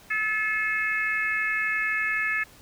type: harmonic tone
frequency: 431.9 Hz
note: A4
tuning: 32 cents flat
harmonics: 3 / 4 / 5 / 6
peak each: -35 / -26 / -28 / -33 dBFS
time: 0.1-2.44 s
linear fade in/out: 10 ms
effects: pink hiss -52 dBFS RMS until 2.61 s